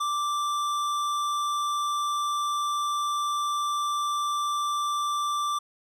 sine tone with tanh clipping, 1174.7 Hz, D6, in tune, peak -27 dBFS, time 0-5.59 s, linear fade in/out 10 ms, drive 16 dB, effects none

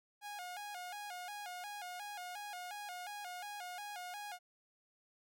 sawtooth tone with vibrato, 770 Hz, G5, 31 cents flat, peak -40 dBFS, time 0.21-4.39 s, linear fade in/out 50 ms, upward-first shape square, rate 2.8 Hz, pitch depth 120 cents each way, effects none

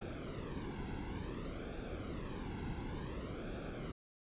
brown noise with flanger, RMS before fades -43 dBFS, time 0.01-3.92 s, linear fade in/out 10 ms, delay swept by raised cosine 1 to 1.68 ms, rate 0.56 Hz, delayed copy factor -0.7, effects resampled to 8000 Hz

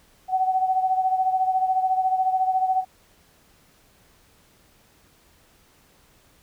sine beating tone pair, 750 / 764 Hz, F#5 / G5, +23 / -45 cents, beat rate 14 Hz, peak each -20 / -26 dBFS, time 0.28-2.85 s, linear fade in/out 50 ms, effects pink hiss -58 dBFS RMS until 6.42 s

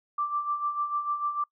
sine tone with tremolo, 1174.7 Hz, D6, in tune, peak -24 dBFS, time 0.18-1.44 s, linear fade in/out 5 ms, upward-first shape sine, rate 6.7 Hz, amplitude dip 65%, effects noise-tail reverb RT60 0.1 s tail -24 dB re dry

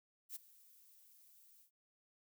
violet noise with ADSR envelope, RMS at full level -44 dBFS, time 0.29-1.71 s, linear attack 66 ms, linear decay 15 ms, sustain -21 dB, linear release 100 ms, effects none

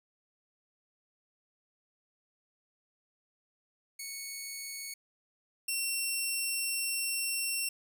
10% pulse tone pair in turn, 2217 / 2720 Hz, C#7 / F7, 0 / -46 cents, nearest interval major third, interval 354 cents, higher second, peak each -30 / -22 dBFS, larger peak second, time 3.99-4.94 / 5.68-7.69 s, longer second, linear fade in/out 5 ms, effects none

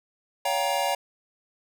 square chord, G half-diminished seventh, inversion second, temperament just, 564.5 / 705.6 / 784 / 940.8 Hz, Db5 / F5 / G5 / Bb5, +31 / +18 / 0 / +16 cents, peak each -30 dBFS, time 0.45-0.95 s, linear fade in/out 5 ms, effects none

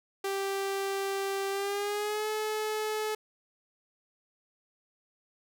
sawtooth tone with pitch glide, 392 to 430 Hz, G4 to A4, 0 to -40 cents, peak -26 dBFS, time 0.24-3.15 s, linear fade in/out 5 ms, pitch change +160 cents, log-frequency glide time 1.5-2.28 s, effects none

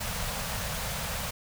pink band-stop noise, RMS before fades -33 dBFS, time 0-1.31 s, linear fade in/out 10 ms, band 220 to 470 Hz, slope 48 dB/octave, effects none

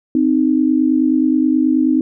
sine tone pair together, 260 / 309.4 Hz, C4 / D#4, -11 / -10 cents, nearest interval minor third, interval 301 cents, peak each -14 dBFS, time 0.15-2.01 s, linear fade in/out 2 ms, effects none

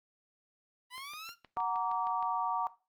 15% pulse linear sweep, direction up, 969 to 1426 Hz, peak -36 dBFS, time 0.9-1.35 s, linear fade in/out 50 ms
click train, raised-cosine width 0.3 ms, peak -35 dBFS, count 9, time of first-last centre 0.98-2.226 s, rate 6.42 Hz
sine chord, Gb augmented, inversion none, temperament equal with one note detuned, 740 / 932.3 / 1156.5 Hz, Gb5 / Bb5 / D6, 0 / 0 / -27 cents, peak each -35 / -33 / -35 dBFS, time 1.57-2.67 s, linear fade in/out 0 ms
effects noise-tail reverb RT60 0.3 s tail -17 dB re dry + Opus 32 kbps

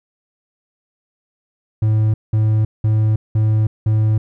triangle tone bursts, 108.5 Hz, A2, 24 cents flat, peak -10 dBFS, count 5, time 1.82-4.18 s, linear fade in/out 5 ms, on 320 ms, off 190 ms, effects none

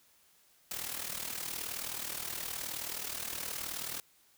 white noise with amplitude modulation, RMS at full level -36 dBFS, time 0.71-4 s, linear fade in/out 2 ms, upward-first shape sine, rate 39 Hz, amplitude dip 70%, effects white hiss -66 dBFS RMS until 4.37 s

